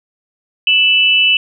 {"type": "tone pair together", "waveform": "sine", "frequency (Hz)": [2637, 2970], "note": ["E7", "F#7"], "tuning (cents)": [0, 6], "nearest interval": "major second", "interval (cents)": 206, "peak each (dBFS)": -11, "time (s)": [0.67, 1.37], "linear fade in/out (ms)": 2, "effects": []}